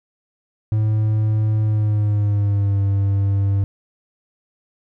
triangle tone with pitch glide, 108 to 99.04 Hz, A2 to G2, -32 to +18 cents, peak -13 dBFS, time 0.72-3.64 s, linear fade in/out 0 ms, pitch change -150 cents, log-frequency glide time 1.62-2.81 s, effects none

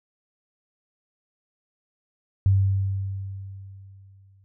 sine tone with exponential decay, 97.2 Hz, G2, 14 cents flat, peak -14 dBFS, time 2.46-4.44 s, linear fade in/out 0 ms, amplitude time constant 430 ms, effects none

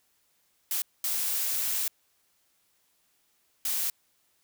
blue noise bursts at uneven times, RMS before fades -29 dBFS, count 3, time 0.71-0.82 / 1.04-1.88 / 3.65-3.9 s, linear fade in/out 2 ms, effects white hiss -70 dBFS RMS until 4.43 s

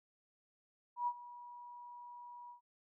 sine tone with ADSR envelope, 967 Hz, B5, 37 cents flat, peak -31 dBFS, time 0.96-2.61 s, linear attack 110 ms, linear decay 58 ms, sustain -18 dB, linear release 110 ms, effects none

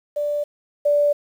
sine tone pair in turn, 587.3 / 583.2 Hz, D5 / D5, 0 / -12 cents, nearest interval unison, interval 12 cents, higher first, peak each -20 / -14 dBFS, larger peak second, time 0.16-0.44 / 0.85-1.13 s, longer neither, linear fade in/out 10 ms, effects 8-bit

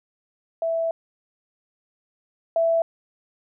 sine tone pair in turn, 659.3 / 662.4 Hz, E5 / E5, 0 / +8 cents, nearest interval unison, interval 8 cents, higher second, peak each -21 / -17 dBFS, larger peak second, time 0.62-0.91 / 2.56-2.82 s, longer first, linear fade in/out 2 ms, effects none

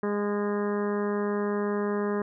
harmonic tone with a mistuned harmonic, 205.4 Hz, G#3, 19 cents flat, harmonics 1 / 2 / 3 / 4 / 5 / 6 / 7 / 8 / 9, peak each -29 / -28 / -38 / -42 / -38 / -40 / -47 / -42 / -46 dBFS, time 0.03-2.22 s, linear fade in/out 2 ms, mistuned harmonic 4, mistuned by +17 cents, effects none

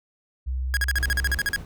sine tone with pitch glide, 64.2 to 64.61 Hz, C2 to C2, -32 to -21 cents, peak -24 dBFS, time 0.46-1.39 s, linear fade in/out 20 ms, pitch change +11 cents, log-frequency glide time 0.94-1.07 s
45% pulse tone bursts, 1648 Hz, G#6, 14 cents flat, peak -21 dBFS, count 12, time 0.74-1.561 s, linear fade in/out 0 ms, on 29 ms, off 43 ms
brown noise with tremolo, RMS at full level -36 dBFS, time 0.97-1.65 s, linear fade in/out 0 ms, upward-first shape sine, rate 10 Hz, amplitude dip 45%
effects none

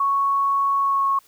sine tone with pitch glide, 1108.7 to 1097.9 Hz, C#6 to C#6, 0 to -17 cents, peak -17 dBFS, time 0-1.19 s, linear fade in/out 5 ms, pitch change -17 cents, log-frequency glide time 0.78-1.08 s, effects white hiss -56 dBFS RMS until 1.27 s

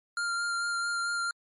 square tone with vibrato, 1395 Hz, F6, 2 cents flat, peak -29 dBFS, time 0.17-1.31 s, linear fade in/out 2 ms, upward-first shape sine, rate 4.5 Hz, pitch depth 13 cents each way, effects MP3 48 kbps

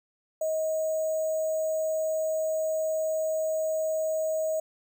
sine tone with sample-and-hold, 631 Hz, D#5, 24 cents sharp, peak -25 dBFS, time 0.41-4.6 s, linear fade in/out 5 ms, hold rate 7350 Hz, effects none

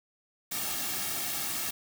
white noise with comb filter, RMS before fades -33 dBFS, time 0.51-1.71 s, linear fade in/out 10 ms, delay 2 ms, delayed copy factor -0.65, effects none

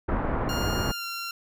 pink low-pass noise, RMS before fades -27 dBFS, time 0.08-0.92 s, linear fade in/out 10 ms, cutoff 1500 Hz, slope 24 dB/octave
15% pulse tone with pitch glide, 1411 to 1374 Hz, F6 to F6, +17 to -29 cents, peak -25 dBFS, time 0.49-1.31 s, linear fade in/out 2 ms, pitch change -46 cents, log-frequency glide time 0.89-1.05 s
effects none

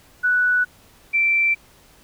sine tone pair in turn, 1480 / 2342 Hz, F#6 / D7, 0 / -5 cents, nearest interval minor sixth, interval 795 cents, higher second, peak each -15 dBFS, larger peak neither, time 0.23-0.65 / 1.13-1.55 s, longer neither, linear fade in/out 20 ms, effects pink hiss -52 dBFS RMS until 2.03 s

